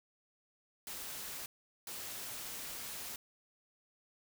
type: noise bursts at uneven times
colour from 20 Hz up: white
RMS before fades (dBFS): -44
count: 2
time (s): 0.87-1.46 / 1.87-3.16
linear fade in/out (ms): 2
effects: none